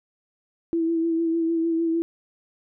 sine tone with vibrato, 330.3 Hz, E4, 4 cents sharp, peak -20 dBFS, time 0.73-2.02 s, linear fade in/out 0 ms, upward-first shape sine, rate 6.6 Hz, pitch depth 26 cents each way, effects none

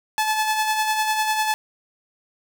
sawtooth tone with tremolo, 865 Hz, A5, 30 cents flat, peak -14 dBFS, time 0.18-1.54 s, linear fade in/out 0 ms, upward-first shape sine, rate 10 Hz, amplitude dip 45%, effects none

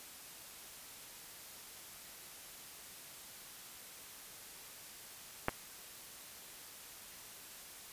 clicks, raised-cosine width 0.5 ms, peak -15 / -29 dBFS, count 2, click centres 5.484 / 5.492 s, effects white hiss -52 dBFS RMS until 7.92 s + resampled to 32000 Hz

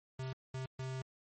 square tone bursts at uneven times, 130.81 Hz, C3, in tune, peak -39 dBFS, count 3, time 0.19-0.33 / 0.54-0.66 / 0.79-1.02 s, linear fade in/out 5 ms, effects MP3 32 kbps

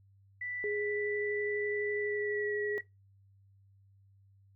sine tone with pitch glide, 1975.5 to 1925.9 Hz, B6 to B6, 0 to -44 cents, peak -36 dBFS, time 0.41-2.81 s, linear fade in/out 5 ms, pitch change -44 cents, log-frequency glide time 1.99-2.54 s
sine tone with vibrato, 415.3 Hz, G#4, in tune, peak -32 dBFS, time 0.64-2.78 s, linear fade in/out 0 ms, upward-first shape triangle, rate 12 Hz, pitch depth 11 cents each way
effects noise-tail reverb RT60 0.2 s tail -20 dB re dry + added 98 Hz sine -60 dBFS peak until 4.55 s

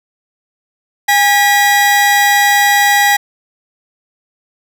40% pulse tone pair together, 815.7 / 1940 Hz, G#5 / B6, -31 / -31 cents, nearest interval octave + minor third, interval 1500 cents, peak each -10 dBFS, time 1.08-3.17 s, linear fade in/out 10 ms, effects none

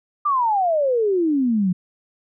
sine exponential sweep, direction down, 1211 to 174.61 Hz, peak -16 dBFS, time 0.25-1.73 s, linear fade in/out 10 ms, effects none

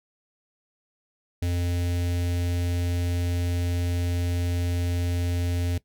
square tone with notch filter, 87.6 Hz, F2, 6 cents sharp, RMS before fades -26 dBFS, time 1.42-5.78 s, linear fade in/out 5 ms, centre 1100 Hz, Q 0.9, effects noise-tail reverb RT60 0.1 s tail -18 dB re dry

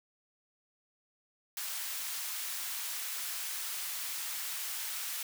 white high-pass noise, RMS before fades -38 dBFS, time 1.57-5.23 s, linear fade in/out 2 ms, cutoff 1100 Hz, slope 12 dB/octave, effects none

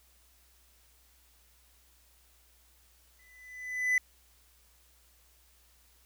triangle tone with exponential growth, 2001 Hz, B6, 22 cents sharp, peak -20 dBFS, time 3.19-3.98 s, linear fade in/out 2 ms, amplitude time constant 170 ms, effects added 60 Hz sine -65 dBFS peak until 6.05 s + white hiss -65 dBFS RMS until 6.05 s

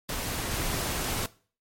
pink noise with level steps, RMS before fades -32 / -30 dBFS, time 0.09-1.26 s, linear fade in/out 2 ms, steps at 0.51 s, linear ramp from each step 10 ms, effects noise-tail reverb RT60 0.4 s tail -19 dB re dry + MP3 64 kbps

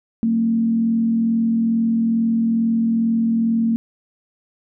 sine tone with frequency modulation, 227.3 Hz, A#3, 43 cents flat, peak -15 dBFS, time 0.23-3.76 s, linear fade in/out 0 ms, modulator 42.3 Hz, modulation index 0.33, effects none

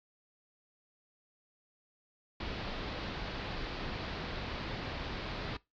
pink low-pass noise, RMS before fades -39 dBFS, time 2.4-5.57 s, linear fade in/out 5 ms, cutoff 4700 Hz, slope 48 dB/octave, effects noise-tail reverb RT60 0.2 s tail -21 dB re dry + MP3 96 kbps

